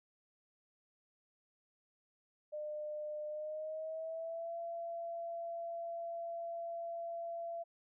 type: tone with pitch glide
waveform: sine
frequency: 603 to 676.8 Hz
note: D5 to E5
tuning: +46 to +45 cents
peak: -39 dBFS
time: 2.52-7.64 s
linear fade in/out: 20 ms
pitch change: +199 cents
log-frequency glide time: 3.28-4.56 s
effects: none